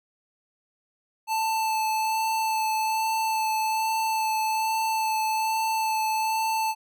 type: tone with vibrato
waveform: square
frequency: 880 Hz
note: A5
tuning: in tune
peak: -24 dBFS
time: 1.27-6.75 s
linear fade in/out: 50 ms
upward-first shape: sine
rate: 1.2 Hz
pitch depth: 13 cents each way
effects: none